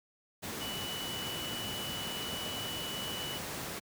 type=tone in noise; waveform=sine; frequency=2960 Hz; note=F#7; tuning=in tune; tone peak=-39 dBFS; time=0.6-3.39 s; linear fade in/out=20 ms; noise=pink; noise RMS=-39 dBFS; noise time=0.42-3.8 s; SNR=-3 dB; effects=high-pass 100 Hz 12 dB/octave